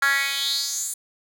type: tone with high-pass filter sweep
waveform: 10% pulse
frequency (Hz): 277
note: C#4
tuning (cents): -1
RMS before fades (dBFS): -24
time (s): 0.02-0.94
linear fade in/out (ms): 5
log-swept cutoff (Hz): 1500 to 8900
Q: 4.3
effects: none